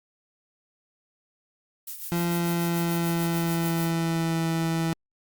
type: noise with tremolo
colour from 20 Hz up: violet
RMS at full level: -34 dBFS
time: 1.87-3.91 s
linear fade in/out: 5 ms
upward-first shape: sine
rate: 6.8 Hz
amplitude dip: 65%
type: tone with pitch glide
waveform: 30% pulse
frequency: 171.8 to 164.14 Hz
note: F3 to E3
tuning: -28 to -7 cents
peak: -21 dBFS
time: 2.12-4.93 s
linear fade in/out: 0 ms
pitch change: -79 cents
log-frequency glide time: 2.28-4.4 s
effects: Opus 48 kbps